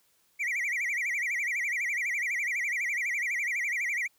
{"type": "tone with vibrato", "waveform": "triangle", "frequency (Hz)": 2123, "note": "C7", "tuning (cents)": 25, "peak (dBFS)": -26, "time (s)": [0.39, 4.08], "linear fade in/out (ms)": 20, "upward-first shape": "sine", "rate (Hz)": 12, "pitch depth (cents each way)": 200, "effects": ["white hiss -68 dBFS RMS until 4.18 s"]}